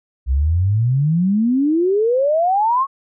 sine exponential sweep, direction up, 61.74 to 1121 Hz, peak -13 dBFS, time 0.26-2.87 s, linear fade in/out 50 ms, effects none

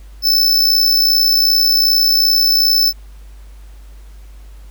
square tone with amplitude modulation, 5274 Hz, E8, in tune, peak -8 dBFS, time 0.22-2.93 s, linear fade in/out 50 ms, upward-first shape sine, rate 62.6 Hz, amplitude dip 50%, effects added 50 Hz sine -34 dBFS peak until 4.7 s + pink hiss -51 dBFS RMS until 4.7 s

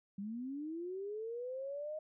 sine linear sweep, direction up, 192.4 to 626 Hz, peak -39 dBFS, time 0.18-1.99 s, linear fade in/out 5 ms, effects none

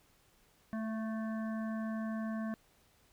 harmonic tone with a mistuned harmonic, 220 Hz, A3, in tune, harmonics 1 / 3 / 5 / 7 / 8, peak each -35 / -45 / -49 / -52 / -53 dBFS, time 0.73-2.54 s, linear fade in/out 0 ms, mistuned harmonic 3, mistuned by +19 cents, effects pink hiss -68 dBFS RMS until 3.12 s

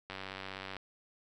click train, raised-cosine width 0.3 ms, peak -25 dBFS, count 65, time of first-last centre 0.1-0.767 s, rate 96 Hz, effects none

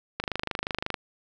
click train, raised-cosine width 0.3 ms, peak -12 dBFS, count 20, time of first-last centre 0.2-0.942 s, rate 25.6 Hz, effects none

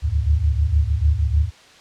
sine tone cluster, 71.2 / 75 / 77.8 / 105.8 Hz, C#2 / D2 / D#2 / G#2, +47 / +37 / 0 / +33 cents, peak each -19 / -26 / -19 / -24 dBFS, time 0.02-1.51 s, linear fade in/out 50 ms, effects white hiss -47 dBFS RMS until 1.8 s + low-pass 5000 Hz 12 dB/octave

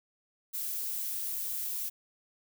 violet noise, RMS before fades -35 dBFS, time 0.53-1.9 s, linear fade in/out 20 ms, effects none

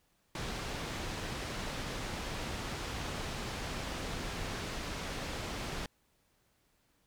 pink low-pass noise, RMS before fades -39 dBFS, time 0.35-5.86 s, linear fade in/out 2 ms, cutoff 5900 Hz, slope 12 dB/octave, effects pink hiss -73 dBFS RMS until 7.06 s

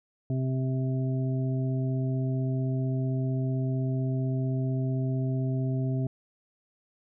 harmonic tone, 130.81 Hz, C3, in tune, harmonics 1 / 2 / 3 / 5, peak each -26 / -33 / -39 / -41 dBFS, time 0.3-6.07 s, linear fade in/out 2 ms, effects none

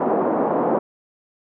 pink band-pass noise, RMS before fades -20 dBFS, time 0-0.79 s, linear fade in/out 5 ms, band 240 to 960 Hz, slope 24 dB/octave, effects none

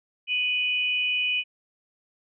sine tone pair together, 2485 / 2960 Hz, D#7 / F#7, -3 / 0 cents, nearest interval minor third, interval 303 cents, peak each -24 / -27 dBFS, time 0.27-1.44 s, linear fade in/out 50 ms, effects none

